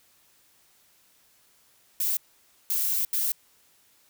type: noise bursts at uneven times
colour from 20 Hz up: violet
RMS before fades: -26 dBFS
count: 3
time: 2-2.17 / 2.7-3.05 / 3.13-3.32 s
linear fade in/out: 2 ms
effects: white hiss -62 dBFS RMS until 4.09 s